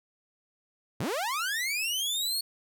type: linear sweep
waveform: sawtooth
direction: up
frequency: 82.41 to 4406 Hz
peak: -25 dBFS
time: 1-2.41 s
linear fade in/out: 5 ms
effects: none